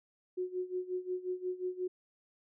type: tone with tremolo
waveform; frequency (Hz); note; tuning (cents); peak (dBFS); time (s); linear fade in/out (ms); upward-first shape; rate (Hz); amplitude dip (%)
sine; 365.5; F#4; -21; -31; 0.37-1.88; 10; sine; 5.6; 85
effects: none